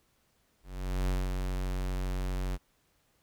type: tone with ADSR envelope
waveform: square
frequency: 46.25 Hz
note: F#1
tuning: in tune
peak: -27 dBFS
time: 0.63-2.58 s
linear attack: 450 ms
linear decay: 200 ms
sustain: -4 dB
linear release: 36 ms
effects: pink hiss -71 dBFS RMS until 3.22 s